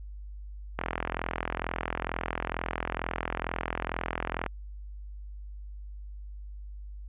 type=click train; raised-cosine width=0.5 ms; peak=-14 dBFS; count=156; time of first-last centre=0.79-4.463 s; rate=42.2 Hz; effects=added 50 Hz sine -39 dBFS peak until 7.08 s + resampled to 8000 Hz